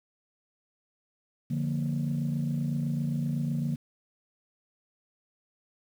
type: chord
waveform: sine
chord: Bb major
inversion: first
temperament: equal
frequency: 146.83 / 174.61 / 233.1 Hz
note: D3 / F3 / Bb3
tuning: 0 / 0 / 0 cents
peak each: -28 / -33 / -31 dBFS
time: 1.5-3.76 s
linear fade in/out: 10 ms
effects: tanh soft clip ceiling -21 dBFS + 9-bit